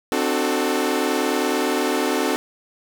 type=chord; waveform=sawtooth; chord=D dominant seventh; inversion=third; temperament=equal with one note detuned; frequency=261.6 / 300.9 / 370 / 440 Hz; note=C4 / D4 / F#4 / A4; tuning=0 / +42 / 0 / 0 cents; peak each=-21 dBFS; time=0.12-2.36 s; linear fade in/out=0 ms; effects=none